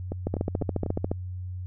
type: two click trains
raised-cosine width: 2 ms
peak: -17 / -13 dBFS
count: 4 / 13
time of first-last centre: 0.12-0.863 / 0.27-1.115 s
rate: 4.04 / 14.2 Hz
effects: added 91 Hz sine -32 dBFS peak until 1.66 s